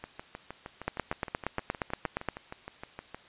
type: two click trains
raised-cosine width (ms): 0.5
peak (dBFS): -24 / -14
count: 21 / 13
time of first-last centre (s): 0.04-3.146 / 0.88-2.287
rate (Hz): 6.44 / 8.53
effects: white hiss -55 dBFS RMS until 3.28 s + resampled to 8000 Hz